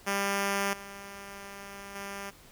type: tone with level steps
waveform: 5% pulse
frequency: 198.8 Hz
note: G3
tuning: 25 cents sharp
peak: -16 / -31 / -26 dBFS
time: 0.06-2.31 s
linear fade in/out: 20 ms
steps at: 0.73 / 1.95 s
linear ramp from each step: 5 ms
effects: pink hiss -55 dBFS RMS until 2.51 s